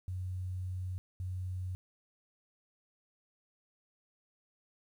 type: tone bursts at uneven times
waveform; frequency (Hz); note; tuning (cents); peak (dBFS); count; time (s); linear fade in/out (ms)
sine; 92.1; F#2; -7; -35; 2; 0.08-0.98 / 1.2-1.75; 0
effects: 11-bit